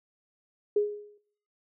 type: tone with exponential decay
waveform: sine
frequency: 415.3 Hz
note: G#4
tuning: in tune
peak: -19 dBFS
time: 0.76-1.18 s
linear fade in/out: 5 ms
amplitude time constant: 91 ms
effects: noise-tail reverb RT60 0.6 s tail -18 dB re dry